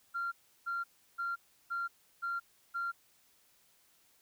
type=tone bursts; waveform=sine; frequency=1383 Hz; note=F6; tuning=17 cents flat; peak=-32 dBFS; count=6; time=0.14-2.92 s; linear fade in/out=20 ms; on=180 ms; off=340 ms; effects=tanh soft clip ceiling -29 dBFS + white hiss -68 dBFS RMS until 4.21 s